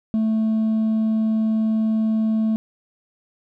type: tone with hard clipping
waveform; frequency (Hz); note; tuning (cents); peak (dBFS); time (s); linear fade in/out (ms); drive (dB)
triangle; 219.9; A3; -1; -16; 0.14-2.56; 0; 1
effects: none